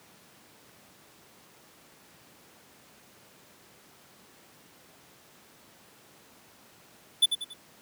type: tone with echo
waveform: square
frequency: 3481 Hz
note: A7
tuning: 19 cents flat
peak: -17 dBFS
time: 7.22-7.26 s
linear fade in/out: 10 ms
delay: 93 ms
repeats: 3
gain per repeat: -8 dB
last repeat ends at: 7.539 s
effects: pink hiss -56 dBFS RMS until 7.81 s + high-pass 150 Hz 12 dB/octave